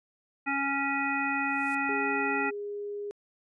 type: harmonic tone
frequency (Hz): 277.2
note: C#4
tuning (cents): 0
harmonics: 1 / 3 / 5 / 7 / 9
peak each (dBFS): -33 / -33 / -33 / -33 / -33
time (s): 0.46-2.51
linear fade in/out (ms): 20
type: noise with exponential growth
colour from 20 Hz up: violet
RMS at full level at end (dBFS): -42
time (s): 1.32-1.75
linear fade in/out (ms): 5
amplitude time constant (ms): 92
type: tone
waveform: sine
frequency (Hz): 410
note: G#4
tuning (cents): -22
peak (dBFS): -33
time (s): 1.89-3.11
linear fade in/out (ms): 0
effects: resampled to 22050 Hz